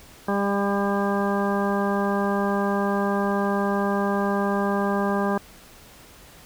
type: harmonic tone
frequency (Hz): 200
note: G3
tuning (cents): +35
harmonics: 1 / 2 / 3 / 4 / 5 / 6 / 8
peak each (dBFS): -24 / -27 / -29 / -30 / -31 / -32 / -33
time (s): 0.28-5.38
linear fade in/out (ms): 5
effects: pink hiss -48 dBFS RMS until 6.45 s